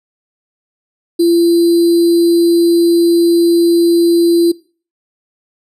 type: tone with sample-and-hold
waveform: sine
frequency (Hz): 340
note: F4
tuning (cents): -46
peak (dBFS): -7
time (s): 1.19-4.52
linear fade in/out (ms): 10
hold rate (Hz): 4410
effects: noise-tail reverb RT60 0.4 s tail -21 dB re dry + resampled to 32000 Hz